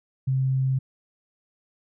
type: tone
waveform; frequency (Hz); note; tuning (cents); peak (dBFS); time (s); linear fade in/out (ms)
sine; 132.2; C3; +18; -20; 0.27-0.79; 10
effects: none